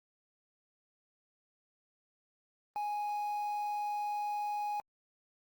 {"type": "tone with quantisation", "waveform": "triangle", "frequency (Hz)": 830.6, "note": "G#5", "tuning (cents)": 0, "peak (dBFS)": -31, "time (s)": [2.76, 4.8], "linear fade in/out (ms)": 0, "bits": 9, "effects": ["Opus 32 kbps"]}